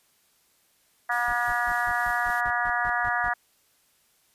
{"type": "harmonic tone", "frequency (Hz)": 240.4, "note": "B3", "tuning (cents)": -46, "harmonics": [3, 4, 5, 6, 7, 8], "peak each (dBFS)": [-29, -32, -31, -31, -28, -33], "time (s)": [1.09, 3.34], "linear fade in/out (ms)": 10}
{"type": "noise with tremolo", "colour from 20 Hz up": "white", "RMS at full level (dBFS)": -46, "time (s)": [1.11, 2.41], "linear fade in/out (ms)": 10, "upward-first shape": "sine", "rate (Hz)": 3.4, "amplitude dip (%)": 25}
{"type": "noise bursts", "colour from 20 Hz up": "brown", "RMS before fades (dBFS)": -39, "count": 11, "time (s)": [1.28, 3.286], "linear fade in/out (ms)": 0, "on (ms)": 46, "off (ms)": 150}
{"effects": ["white hiss -65 dBFS RMS until 4.34 s", "resampled to 32000 Hz"]}